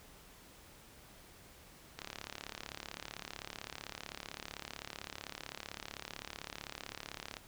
click train, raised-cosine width 0.2 ms, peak -24 dBFS, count 193, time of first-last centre 1.99-7.368 s, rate 35.7 Hz, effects pink hiss -58 dBFS RMS until 7.47 s

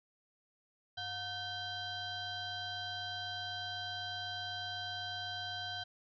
sine tone with frequency modulation, 2350 Hz, D7, 1 cent sharp, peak -38 dBFS, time 0.97-5.84 s, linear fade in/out 10 ms, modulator 816 Hz, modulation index 2.4, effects none

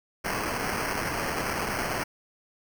violet noise with sample-and-hold, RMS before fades -30 dBFS, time 0.24-2.04 s, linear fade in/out 10 ms, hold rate 3675 Hz, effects none

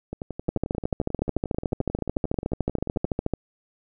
two click trains, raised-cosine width 2 ms, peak -10 / -18 dBFS, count 40 / 34, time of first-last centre 0.49-3.337 / 0.13-3.05 s, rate 13.7 / 11.3 Hz, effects none

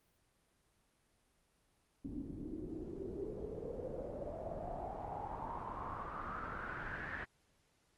pink noise with low-pass filter sweep, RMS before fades -44 dBFS, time 2.04-7.25 s, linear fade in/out 10 ms, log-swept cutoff 260 to 1800 Hz, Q 6.6, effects pink hiss -75 dBFS RMS until 7.97 s + Opus 32 kbps

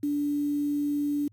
sine tone with quantisation, 290.5 Hz, D4, 19 cents flat, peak -24 dBFS, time 0.03-1.28 s, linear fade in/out 5 ms, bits 8, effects added 105 Hz sine -55 dBFS peak until 1.32 s + MP3 96 kbps

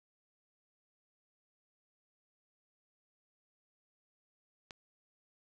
click, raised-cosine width 0.2 ms, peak -28 dBFS, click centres 4.708 s, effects none

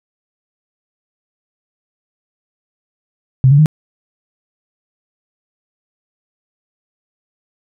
sine tone with pitch steps, 131 / 142.4 / 154 Hz, C3 / C#3 / D#3, +2 / +47 / -17 cents, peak -5 dBFS, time 3.44-3.659 s, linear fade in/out 0 ms, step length 73 ms, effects none

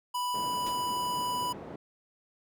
square tone, 987.8 Hz, B5, in tune, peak -30 dBFS, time 0.14-1.53 s, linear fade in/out 10 ms
white band-pass noise, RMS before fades -43 dBFS, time 0.34-1.76 s, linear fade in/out 5 ms, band 100 to 530 Hz, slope 12 dB/octave
pink noise with exponential decay, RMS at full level -38 dBFS, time 0.66-0.82 s, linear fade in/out 5 ms, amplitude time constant 34 ms
effects none

